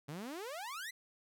sawtooth exponential sweep, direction up, 135.3 to 2069 Hz, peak -38 dBFS, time 0.08-0.91 s, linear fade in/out 10 ms, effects none

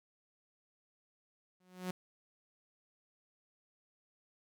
sawtooth tone with exponential growth, 182.8 Hz, F#3, 21 cents flat, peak -30 dBFS, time 1.6-1.91 s, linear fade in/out 5 ms, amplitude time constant 67 ms, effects none

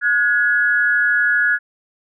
sine tone pair together, 1450 / 1682.5 Hz, F#6 / G#6, -35 / +22 cents, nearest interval minor third, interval 257 cents, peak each -16 dBFS, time 0.01-1.59 s, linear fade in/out 50 ms, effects none

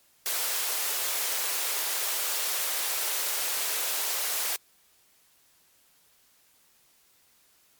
white high-pass noise, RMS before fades -29 dBFS, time 0.26-4.56 s, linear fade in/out 0 ms, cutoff 410 Hz, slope 24 dB/octave, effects white hiss -63 dBFS RMS until 7.79 s + MP3 96 kbps

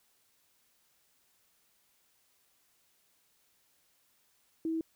sine tone, 324 Hz, E4, 30 cents flat, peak -30 dBFS, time 4.65-4.81 s, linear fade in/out 2 ms, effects white hiss -71 dBFS RMS until 4.95 s

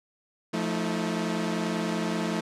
sawtooth tone cluster, 174 / 219.2 / 317.6 Hz, F3 / A3 / D#4, -6 / -6 / +36 cents, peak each -27 / -26 / -29 dBFS, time 0.53-2.41 s, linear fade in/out 10 ms, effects low-pass 8000 Hz 12 dB/octave

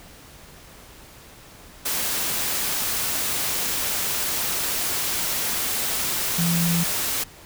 sine tone in noise, 170 Hz, F3, 46 cents flat, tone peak -20 dBFS, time 6.38-6.84 s, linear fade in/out 10 ms, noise white, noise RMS -25 dBFS, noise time 1.85-7.24 s, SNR +2 dB, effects pink hiss -46 dBFS RMS until 7.45 s

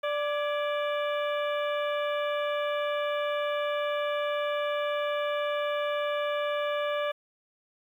harmonic tone with a mistuned harmonic, 587.3 Hz, D5, in tune, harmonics 1 / 2 / 3 / 4 / 5 / 6, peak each -28 / -34 / -38 / -40 / -42 / -44 dBFS, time 0.03-7.12 s, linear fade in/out 10 ms, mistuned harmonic 3, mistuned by -74 cents, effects 10-bit

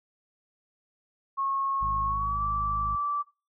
sine tone with pitch glide, 1091 to 1162.6 Hz, C#6 to D6, -28 to -18 cents, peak -26 dBFS, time 1.37-3.23 s, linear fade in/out 20 ms, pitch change +110 cents, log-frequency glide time 2.04-2.43 s
harmonic tone, 51.91 Hz, G#1, in tune, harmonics 1 / 2 / 3 / 4, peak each -33 / -40 / -46 / -49 dBFS, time 1.81-2.96 s, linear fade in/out 10 ms
effects noise-tail reverb RT60 0.3 s tail -19 dB re dry

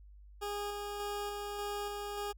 20% pulse tone with tremolo, 410 Hz, G#4, 22 cents flat, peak -31 dBFS, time 0.41-2.33 s, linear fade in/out 20 ms, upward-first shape square, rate 1.7 Hz, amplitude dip 25%, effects added 50 Hz sine -52 dBFS peak until 2.37 s

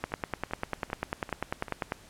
two click trains, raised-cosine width 0.5 ms, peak -14 / -24 dBFS, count 20 / 5, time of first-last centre 0.04-1.921 / 0.12-1.683 s, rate 10.1 / 2.56 Hz, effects pink hiss -54 dBFS RMS until 2.09 s + low-pass 11000 Hz 12 dB/octave

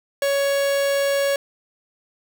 45% pulse tone, 558 Hz, C#5, 11 cents sharp, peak -18 dBFS, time 0.22-1.36 s, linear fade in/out 2 ms, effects none

